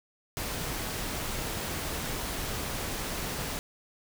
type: noise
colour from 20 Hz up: pink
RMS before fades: -34 dBFS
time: 0.37-3.59 s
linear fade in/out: 0 ms
effects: none